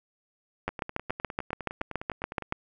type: two click trains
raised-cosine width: 0.5 ms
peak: -13 / -21 dBFS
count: 14 / 19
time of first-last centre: 0.68-2.524 / 0.69-2.525 s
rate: 7.05 / 9.81 Hz
effects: none